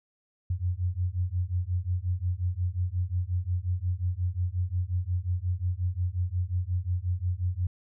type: beating tone pair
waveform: sine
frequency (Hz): 87.31 / 92.91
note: F2 / F#2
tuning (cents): 0 / +8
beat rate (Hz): 5.6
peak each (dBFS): -29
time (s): 0.5-7.67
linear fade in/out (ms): 5
effects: none